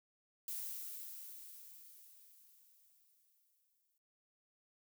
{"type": "noise with exponential decay", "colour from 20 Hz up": "violet", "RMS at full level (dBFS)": -42, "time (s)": [0.48, 3.98], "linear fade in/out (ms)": 1, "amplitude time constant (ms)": 760, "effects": ["noise-tail reverb RT60 0.5 s tail -23 dB re dry"]}